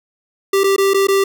square tone with dropouts, 392 Hz, G4, in tune, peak -12 dBFS, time 0.53-1.24 s, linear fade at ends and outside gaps 5 ms, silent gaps 0.636-0.64 / 0.763-0.78 / 0.936-0.943 / 1.071-1.084 s, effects none

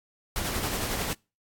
pink noise with tremolo, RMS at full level -29 dBFS, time 0.36-1.13 s, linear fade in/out 0 ms, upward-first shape sine, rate 11 Hz, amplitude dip 35%, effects noise-tail reverb RT60 0.3 s tail -26 dB re dry + AAC 64 kbps

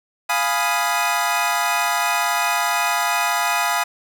25% pulse chord, F half-diminished seventh, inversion none, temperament equal, 698.5 / 830.6 / 987.8 / 1244.5 Hz, F5 / Ab5 / Cb6 / Eb6, 0 / 0 / 0 / 0 cents, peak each -20 dBFS, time 0.29-3.84 s, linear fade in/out 10 ms, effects none

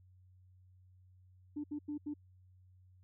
sine tone bursts at uneven times, 295.3 Hz, D4, 10 cents sharp, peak -36 dBFS, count 4, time 1.56-1.64 / 1.71-1.79 / 1.88-1.98 / 2.06-2.14 s, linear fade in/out 10 ms, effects tanh soft clip ceiling -32 dBFS + added 92 Hz sine -60 dBFS peak until 3.03 s

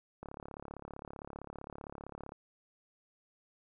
click train, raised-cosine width 1 ms, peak -30 dBFS, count 75, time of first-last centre 0.23-2.32 s, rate 35.4 Hz, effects none

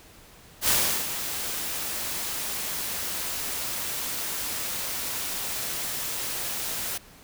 white noise with ADSR envelope, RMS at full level -21 dBFS, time 0.61-6.98 s, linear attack 75 ms, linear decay 370 ms, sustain -10 dB, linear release 8 ms, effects pink hiss -51 dBFS RMS until 7.23 s

